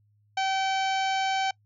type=harmonic tone with a mistuned harmonic; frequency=770 Hz; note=G5; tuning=31 cents flat; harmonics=1 / 2 / 3 / 4 / 5 / 6 / 7 / 8 / 9; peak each=-25 / -34 / -34 / -35 / -42 / -41 / -44 / -45 / -47 dBFS; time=0.37-1.51 s; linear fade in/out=5 ms; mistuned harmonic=6; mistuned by=-56 cents; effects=noise-tail reverb RT60 0.1 s tail -25 dB re dry + added 104 Hz sine -62 dBFS peak until 1.65 s